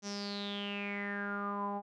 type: tone with low-pass filter sweep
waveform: sawtooth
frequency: 202.4 Hz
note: G#3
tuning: 44 cents flat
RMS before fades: -38 dBFS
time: 0.02-1.82 s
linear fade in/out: 50 ms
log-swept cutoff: 6000 to 830 Hz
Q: 9.6
effects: none